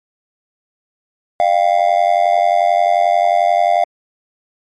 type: tone with amplitude modulation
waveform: triangle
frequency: 696 Hz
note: F5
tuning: 6 cents flat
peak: -4 dBFS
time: 1.4-3.84 s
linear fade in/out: 0 ms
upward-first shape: sine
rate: 91.3 Hz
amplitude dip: 100%
effects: MP3 48 kbps